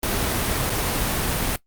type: noise with dropouts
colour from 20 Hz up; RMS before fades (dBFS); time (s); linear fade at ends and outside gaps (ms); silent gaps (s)
pink; -23; 0.03-1.56; 2; 0.697-0.7
effects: noise-tail reverb RT60 0.1 s tail -19 dB re dry + Opus 32 kbps